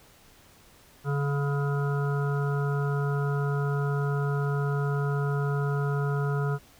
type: harmonic tone with a mistuned harmonic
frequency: 142 Hz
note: C#3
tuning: 42 cents sharp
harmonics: 1 / 3 / 5 / 7 / 9 / 10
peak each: -25 / -33 / -40 / -41 / -39 / -39 dBFS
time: 1.04-6.59 s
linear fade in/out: 50 ms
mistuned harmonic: 9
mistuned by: -19 cents
effects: pink hiss -56 dBFS RMS until 6.79 s